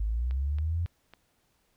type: linear sweep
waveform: sine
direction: up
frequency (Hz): 50.5 to 87.7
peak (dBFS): -26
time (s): 0-0.86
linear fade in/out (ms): 5
type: click train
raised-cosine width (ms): 0.3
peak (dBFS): -32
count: 4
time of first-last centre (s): 0.31-1.136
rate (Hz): 3.63
effects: pink hiss -71 dBFS RMS until 1.76 s